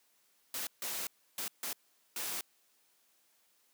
white noise bursts at uneven times, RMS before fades -38 dBFS, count 5, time 0.54-0.67 / 0.82-1.07 / 1.38-1.48 / 1.63-1.73 / 2.16-2.41 s, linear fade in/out 2 ms, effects white hiss -71 dBFS RMS until 3.73 s + high-pass 200 Hz 12 dB/octave

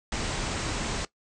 pink low-pass noise, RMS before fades -31 dBFS, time 0.12-1.05 s, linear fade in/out 2 ms, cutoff 8600 Hz, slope 96 dB/octave, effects noise-tail reverb RT60 0.1 s tail -18 dB re dry

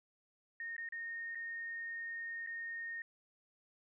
sine tone with dropouts, 1845 Hz, A#6, 18 cents flat, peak -40 dBFS, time 0.6-3.02 s, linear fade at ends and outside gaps 2 ms, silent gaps 0.766-0.78 / 0.889-0.923 / 1.349-1.354 / 2.464-2.471 s, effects none

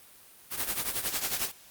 white noise with tremolo, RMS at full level -28 dBFS, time 0.5-1.52 s, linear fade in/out 50 ms, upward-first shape triangle, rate 11 Hz, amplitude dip 80%, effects white hiss -54 dBFS RMS until 1.7 s + Opus 32 kbps

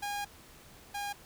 sawtooth tone pair in turn, 816 / 812.5 Hz, G#5 / G#5, -31 / -38 cents, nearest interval unison, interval 7 cents, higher first, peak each -30 / -31 dBFS, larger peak first, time 0.02-0.25 / 0.94-1.13 s, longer first, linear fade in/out 10 ms, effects pink hiss -55 dBFS RMS until 1.25 s

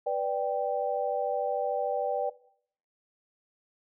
sine chord, G major, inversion first, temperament equal, 493.9 / 587.3 / 784 Hz, B4 / D5 / G5, 0 / 0 / 0 cents, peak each -31 / -30 / -31 dBFS, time 0.06-2.3 s, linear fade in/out 10 ms, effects noise-tail reverb RT60 0.6 s tail -18 dB re dry

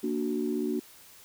sine chord, Bb augmented, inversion none, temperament equal, 233.1 / 293.7 / 370 Hz, Bb3 / D4 / F#4, 0 / 0 / 0 cents, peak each -31 dBFS, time 0.03-0.8 s, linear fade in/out 10 ms, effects tanh soft clip ceiling -18 dBFS + white hiss -53 dBFS RMS until 1.24 s

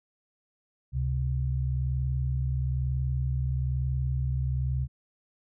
sine tone pair together, 69.3 / 130.37 Hz, C#2 / C3, 0 / -6 cents, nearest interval major seventh, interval 1094 cents, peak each -28 dBFS, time 0.92-4.88 s, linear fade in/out 50 ms, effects none

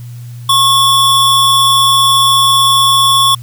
square tone pair together, 1089 / 3447 Hz, C#6 / A7, -31 / -36 cents, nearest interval octave + minor sixth, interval 1995 cents, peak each -10 dBFS, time 0.49-3.35 s, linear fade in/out 5 ms, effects added 120 Hz sine -25 dBFS peak until 3.42 s + white hiss -44 dBFS RMS until 3.42 s

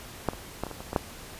clicks, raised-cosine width 1 ms, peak -10 / -24 / -15 / -22 / -23 / -25 / -18 / -8 dBFS, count 8, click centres 0.287 / 0.334 / 0.636 / 0.667 / 0.713 / 0.805 / 0.931 / 0.962 s, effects pink hiss -44 dBFS RMS until 1.39 s + resampled to 32000 Hz

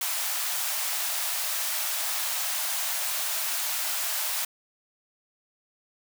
white high-pass noise, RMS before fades -29 dBFS, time 0.01-4.45 s, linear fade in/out 5 ms, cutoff 590 Hz, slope 96 dB/octave, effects none

